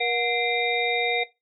sine tone cluster, 476 / 726 / 2079 / 2371 / 3718 Hz, A#4 / F#5 / C7 / D7 / A#7, +36 / -33 / -12 / +16 / -5 cents, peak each -28 dBFS, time 0-1.24 s, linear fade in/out 10 ms, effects noise-tail reverb RT60 0.2 s tail -17 dB re dry

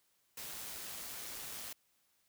white noise with amplitude modulation, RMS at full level -44 dBFS, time 0.37-1.73 s, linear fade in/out 5 ms, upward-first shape sine, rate 111 Hz, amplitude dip 25%, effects white hiss -75 dBFS RMS until 2.28 s

